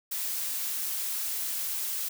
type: noise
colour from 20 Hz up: blue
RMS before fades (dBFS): -32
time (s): 0.11-2.09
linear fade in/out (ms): 10
effects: none